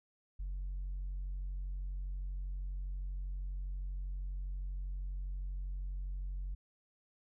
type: tone with tanh clipping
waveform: triangle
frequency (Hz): 46.25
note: F#1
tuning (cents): 0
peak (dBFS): -37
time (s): 0.39-6.55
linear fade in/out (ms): 10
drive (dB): 6
effects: none